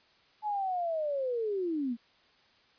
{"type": "linear sweep", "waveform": "sine", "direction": "down", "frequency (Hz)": [861, 222.6], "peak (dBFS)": -29, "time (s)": [0.42, 1.97], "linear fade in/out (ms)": 50, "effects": ["white hiss -64 dBFS RMS until 2.78 s", "resampled to 11025 Hz"]}